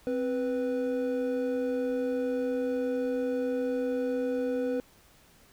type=tone pair together; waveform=triangle; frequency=261.6 / 493.8 Hz; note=C4 / B4; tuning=0 / 0 cents; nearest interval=major seventh; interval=1100 cents; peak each=-29 / -27 dBFS; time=0.07-4.8 s; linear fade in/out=0 ms; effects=pink hiss -59 dBFS RMS until 5.52 s